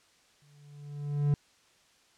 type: tone with exponential growth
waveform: triangle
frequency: 145.1 Hz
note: D3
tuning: 21 cents flat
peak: -19 dBFS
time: 0.42-1.34 s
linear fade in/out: 0 ms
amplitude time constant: 200 ms
effects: white hiss -64 dBFS RMS until 2.17 s + low-pass 7000 Hz 12 dB/octave